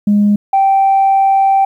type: tone pair in turn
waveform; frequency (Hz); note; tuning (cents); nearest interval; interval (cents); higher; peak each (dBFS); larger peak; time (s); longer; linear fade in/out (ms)
sine; 206.1 / 779.9; G#3 / G5; -13 / -9; octave + major seventh; 2304; second; -6; neither; 0.07-0.36 / 0.53-1.65; second; 5
effects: tanh soft clip ceiling -4 dBFS + 8-bit

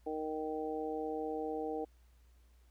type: harmonic tone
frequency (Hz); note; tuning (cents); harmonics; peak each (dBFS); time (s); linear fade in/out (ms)
155.56; D#3; 0; 2 / 3 / 4 / 5; -41 / -38 / -46 / -42; 0.06-1.85; 10
effects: added 60 Hz sine -61 dBFS peak until 2.7 s + pink hiss -74 dBFS RMS until 2.7 s

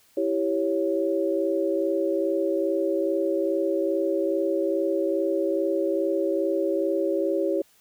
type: chord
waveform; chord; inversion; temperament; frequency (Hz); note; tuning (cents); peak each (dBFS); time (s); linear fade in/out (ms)
sine; C# diminished; first; equal; 329.6 / 392 / 554.4; E4 / G4 / C#5; 0 / 0 / 0; -26; 0.17-7.62; 5
effects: white hiss -60 dBFS RMS until 7.8 s

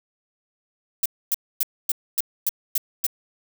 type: noise bursts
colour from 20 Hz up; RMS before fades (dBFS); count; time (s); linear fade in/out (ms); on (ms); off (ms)
violet; -21; 8; 1.03-3.066; 2; 27; 260
effects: none

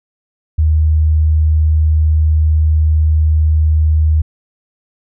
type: tone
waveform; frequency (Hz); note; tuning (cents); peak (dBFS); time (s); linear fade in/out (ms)
sine; 77.78; D#2; 0; -8; 0.58-4.22; 10
effects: none

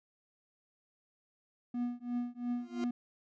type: tone with tremolo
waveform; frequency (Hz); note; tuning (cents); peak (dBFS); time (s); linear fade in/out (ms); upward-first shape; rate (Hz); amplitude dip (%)
triangle; 242.7; B3; -30; -28; 1.74-2.91; 5; triangle; 2.9; 100
type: tone with exponential growth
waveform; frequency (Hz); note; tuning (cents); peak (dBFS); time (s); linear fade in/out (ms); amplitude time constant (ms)
40% pulse; 349.2; F4; 0; -35; 2.52-2.84; 1; 69
effects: resampled to 16000 Hz

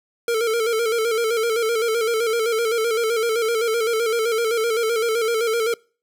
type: tone with vibrato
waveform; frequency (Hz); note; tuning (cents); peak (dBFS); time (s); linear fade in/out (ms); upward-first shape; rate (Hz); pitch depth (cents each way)
square; 454.5; A#4; -44; -19; 0.28-5.74; 2; square; 7.8; 57
effects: noise-tail reverb RT60 0.4 s tail -26 dB re dry

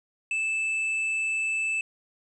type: tone with tanh clipping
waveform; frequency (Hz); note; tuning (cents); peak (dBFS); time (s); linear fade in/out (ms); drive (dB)
sine; 2631; E7; -4; -26; 0.31-1.81; 2; 6
effects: resampled to 24000 Hz

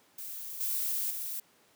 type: noise with level steps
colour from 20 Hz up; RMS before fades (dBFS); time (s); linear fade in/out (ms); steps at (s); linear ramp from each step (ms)
violet; -41 / -32 / -37; 0.18-1.4; 5; 0.6 / 1.1; 10
effects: pink hiss -64 dBFS RMS until 1.75 s + high-pass 200 Hz 12 dB/octave

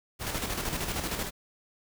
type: noise with tremolo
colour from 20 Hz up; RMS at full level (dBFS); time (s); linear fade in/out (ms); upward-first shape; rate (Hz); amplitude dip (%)
pink; -31; 0.19-1.31; 50; square; 13; 45
effects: none

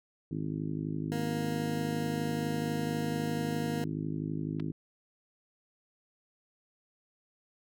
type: harmonic tone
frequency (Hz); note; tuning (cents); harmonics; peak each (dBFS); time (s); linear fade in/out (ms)
51.91; G#1; 0; 2 / 3 / 4 / 5 / 6 / 7 / 8; -44 / -35 / -43 / -38 / -39 / -45 / -51; 0.31-4.72; 5
type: tone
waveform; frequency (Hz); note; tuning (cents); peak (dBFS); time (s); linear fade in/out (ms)
20% pulse; 235.1; A#3; +15; -29; 1.12-3.84; 0
type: clicks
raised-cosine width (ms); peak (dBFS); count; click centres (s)
0.3; -31; 2; 4.598 / 4.601
effects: none

